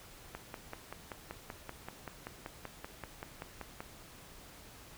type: click train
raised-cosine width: 0.5 ms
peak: -26 dBFS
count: 19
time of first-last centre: 0.35-3.805 s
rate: 5.21 Hz
effects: pink hiss -54 dBFS RMS until 4.97 s